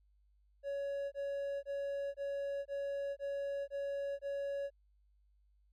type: tone bursts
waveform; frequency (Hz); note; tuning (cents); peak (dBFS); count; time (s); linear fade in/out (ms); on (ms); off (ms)
triangle; 560; C#5; +18; -34; 8; 0.63-4.704; 50; 490; 22
effects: added 50 Hz sine -67 dBFS peak until 5.72 s